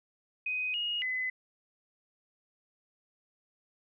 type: tone with pitch steps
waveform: sine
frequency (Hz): 2505 / 2872 / 2021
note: D#7 / F7 / B6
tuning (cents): +11 / +48 / +39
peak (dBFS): -30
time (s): 0.46-1.3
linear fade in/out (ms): 5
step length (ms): 280
effects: none